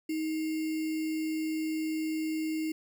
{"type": "tone with sample-and-hold", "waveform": "sine", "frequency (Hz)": 315.1, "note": "D#4", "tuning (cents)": 22, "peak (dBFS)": -29, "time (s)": [0.09, 2.72], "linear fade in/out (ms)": 5, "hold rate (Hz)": 2450, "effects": []}